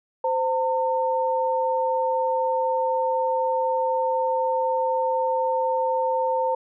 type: tone pair together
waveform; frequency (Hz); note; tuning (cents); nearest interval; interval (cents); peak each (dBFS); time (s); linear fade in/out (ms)
sine; 518.1 / 906; C5 / A#5; -17 / -50; minor seventh; 967; -23; 0.24-6.55; 5
effects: none